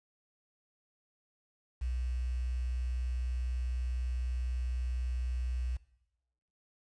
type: tone with quantisation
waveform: sine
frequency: 62 Hz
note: B1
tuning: 7 cents sharp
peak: -31 dBFS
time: 1.81-5.77 s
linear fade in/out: 10 ms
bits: 9
effects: noise-tail reverb RT60 0.9 s tail -20 dB re dry + resampled to 22050 Hz